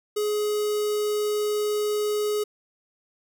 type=tone with notch filter; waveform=square; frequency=419.8 Hz; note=G#4; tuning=19 cents sharp; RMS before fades=-25 dBFS; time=0.16-2.44 s; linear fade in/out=10 ms; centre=1800 Hz; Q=0.87; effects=none